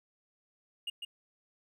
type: tone with echo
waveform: triangle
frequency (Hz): 2847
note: F7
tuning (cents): +33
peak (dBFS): -32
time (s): 0.87-0.9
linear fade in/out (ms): 5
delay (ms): 150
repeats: 1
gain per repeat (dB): -4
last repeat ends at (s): 1.05
effects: none